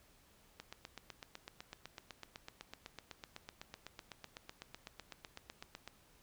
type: click train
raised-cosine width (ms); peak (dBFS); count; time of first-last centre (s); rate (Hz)
0.2; -29; 43; 0.6-5.876; 7.96
effects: pink hiss -67 dBFS RMS until 6.22 s